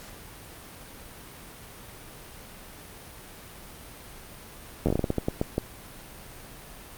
slowing click train, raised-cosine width 2 ms, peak -11 dBFS, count 13, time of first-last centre 4.86-5.581 s, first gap 11 ms, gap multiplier 1.28, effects pink hiss -45 dBFS RMS until 6.97 s + Opus 48 kbps

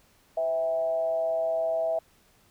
sine tone with frequency modulation, 653 Hz, E5, 17 cents flat, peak -24 dBFS, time 0.37-1.99 s, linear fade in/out 5 ms, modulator 148 Hz, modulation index 0.43, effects pink hiss -62 dBFS RMS until 2.5 s

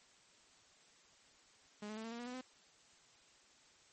sawtooth tone with pitch steps, 208.5 / 214.7 / 221.2 / 227.8 / 234.6 / 241.6 / 248.8 / 256.2 Hz, G#3 / A3 / A3 / A#3 / A#3 / B3 / B3 / C4, +7 / -42 / +9 / -40 / +11 / -38 / +13 / -36 cents, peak -40 dBFS, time 1.82-2.412 s, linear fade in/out 5 ms, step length 74 ms, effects white hiss -66 dBFS RMS until 3.92 s + MP3 32 kbps

